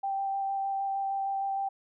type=tone with vibrato; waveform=sine; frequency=784 Hz; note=G5; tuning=in tune; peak=-28 dBFS; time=0.03-1.69 s; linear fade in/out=10 ms; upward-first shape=square; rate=6.5 Hz; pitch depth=8 cents each way; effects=none